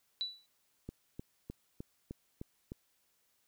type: tone with exponential decay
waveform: sine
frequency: 3951 Hz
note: B7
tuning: in tune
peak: -30 dBFS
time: 0.21-0.46 s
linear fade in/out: 0 ms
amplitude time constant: 53 ms
type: click train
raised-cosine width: 3 ms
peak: -29 dBFS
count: 7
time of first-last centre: 0.89-2.719 s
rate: 3.28 Hz
effects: white hiss -75 dBFS RMS until 3.47 s